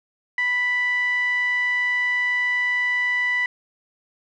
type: tone with low-pass filter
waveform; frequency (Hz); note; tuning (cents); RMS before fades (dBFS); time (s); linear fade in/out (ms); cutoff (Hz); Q
5% pulse; 987.8; B5; 0; -22; 0.38-3.46; 2; 2000; 7.3
effects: none